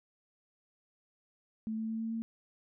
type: tone with pitch steps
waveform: sine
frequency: 220 / 221.7 / 223.3 / 225 / 226.7 Hz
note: A3 / A3 / A3 / A3 / A#3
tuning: 0 / +13 / +26 / +39 / -48 cents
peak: -33 dBFS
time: 1.67-2.22 s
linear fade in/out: 0 ms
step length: 110 ms
effects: none